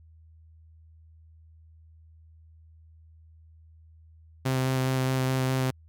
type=tone with vibrato; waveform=sawtooth; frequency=130.6 Hz; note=C3; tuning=3 cents flat; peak=-20 dBFS; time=4.45-5.71 s; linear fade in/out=10 ms; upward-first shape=square; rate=4.8 Hz; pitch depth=9 cents each way; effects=added 80 Hz sine -51 dBFS peak until 5.88 s